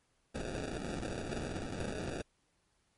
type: noise with sample-and-hold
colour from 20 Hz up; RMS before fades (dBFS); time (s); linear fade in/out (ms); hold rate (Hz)
white; -39; 0.34-2.22; 10; 1050
effects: pink hiss -75 dBFS RMS until 2.97 s + MP3 48 kbps